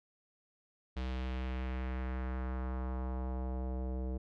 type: tone with low-pass filter sweep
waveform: square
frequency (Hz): 63.9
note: C2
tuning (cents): -40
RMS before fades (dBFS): -37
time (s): 0.96-4.18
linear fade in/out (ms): 10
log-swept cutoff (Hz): 3800 to 500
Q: 1.5
effects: none